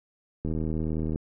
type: click train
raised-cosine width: 3 ms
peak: -18 dBFS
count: 57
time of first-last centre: 0.45-1.159 s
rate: 79 Hz
effects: none